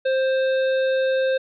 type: harmonic tone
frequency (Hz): 526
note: C5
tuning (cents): +9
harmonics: 1 / 3 / 5 / 7 / 8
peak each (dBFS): -18 / -29 / -38 / -37 / -45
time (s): 0.05-1.38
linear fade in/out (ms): 10
effects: none